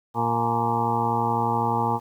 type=harmonic tone with a mistuned harmonic; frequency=116.2 Hz; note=A#2; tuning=5 cents flat; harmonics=1 / 2 / 3 / 4 / 6 / 7 / 8 / 9 / 10; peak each=-29 / -30 / -34 / -31 / -35 / -25 / -27 / -33 / -32 dBFS; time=0.14-2 s; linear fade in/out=50 ms; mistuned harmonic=7; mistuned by=+51 cents; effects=9-bit